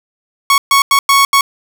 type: tone bursts at uneven times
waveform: sawtooth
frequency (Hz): 1108.7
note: C#6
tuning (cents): 0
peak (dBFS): -3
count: 5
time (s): 0.5-0.58 / 0.71-0.82 / 0.91-0.99 / 1.09-1.25 / 1.33-1.41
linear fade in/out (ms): 2
effects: none